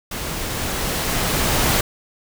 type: noise with level ramp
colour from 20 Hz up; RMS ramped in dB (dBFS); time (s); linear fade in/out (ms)
pink; -28 to -17; 0.11-1.81; 5
effects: none